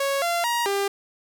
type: tone with pitch steps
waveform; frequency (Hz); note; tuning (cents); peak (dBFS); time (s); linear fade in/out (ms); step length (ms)
sawtooth; 553 / 688 / 947 / 398.3; C#5 / F5 / A#5 / G4; -4 / -26 / +27 / +28; -18; 0-0.88; 5; 220
effects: none